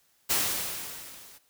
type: noise with level ramp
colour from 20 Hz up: white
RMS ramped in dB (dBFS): -24 to -52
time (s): 0.29-1.39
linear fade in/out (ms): 20
effects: white hiss -67 dBFS RMS until 1.49 s